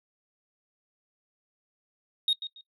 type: tone with echo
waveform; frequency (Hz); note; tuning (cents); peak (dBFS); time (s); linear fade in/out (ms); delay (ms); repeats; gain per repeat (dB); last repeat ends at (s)
sine; 3729; A#7; 0; -19; 2.28-2.33; 2; 140; 2; -13; 2.61
effects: noise-tail reverb RT60 0.1 s tail -22 dB re dry + tanh soft clip ceiling -19 dBFS